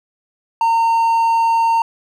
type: tone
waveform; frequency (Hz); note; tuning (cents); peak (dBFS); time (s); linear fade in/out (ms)
triangle; 915; A#5; -32; -10; 0.61-1.82; 2
effects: none